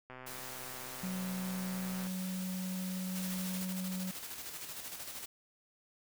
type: click train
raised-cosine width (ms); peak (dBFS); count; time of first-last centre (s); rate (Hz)
0.5; -33; 253; 0.1-2.069; 128
type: noise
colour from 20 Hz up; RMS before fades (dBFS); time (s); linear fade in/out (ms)
white; -46; 0.26-3.65; 10
type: tone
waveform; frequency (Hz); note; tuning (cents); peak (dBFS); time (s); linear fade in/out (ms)
triangle; 185.7; F#3; +7; -34; 1.03-4.11; 5
type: noise with tremolo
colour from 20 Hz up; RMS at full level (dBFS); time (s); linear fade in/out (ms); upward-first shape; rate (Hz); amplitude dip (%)
white; -43; 3.15-5.26; 10; square; 13; 40
effects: none